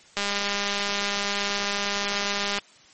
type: click train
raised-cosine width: 0.2 ms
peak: -9 dBFS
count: 489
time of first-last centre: 0.17-2.586 s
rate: 202 Hz
effects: white hiss -53 dBFS RMS until 2.93 s + MP3 32 kbps